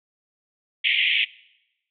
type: band-pass noise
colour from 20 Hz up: white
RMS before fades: -21 dBFS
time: 0.84-1.25 s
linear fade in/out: 10 ms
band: 2000 to 3300 Hz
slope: 96 dB/octave
effects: noise-tail reverb RT60 0.9 s tail -22 dB re dry